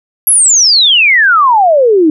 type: exponential sweep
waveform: sine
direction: down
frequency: 11590 to 298.6 Hz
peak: -4 dBFS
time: 0.27-2.1 s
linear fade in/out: 2 ms
effects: none